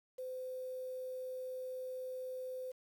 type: tone with quantisation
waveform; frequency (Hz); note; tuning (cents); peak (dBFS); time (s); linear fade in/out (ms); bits
sine; 512; C5; -38; -40; 0.18-2.72; 10; 10
effects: none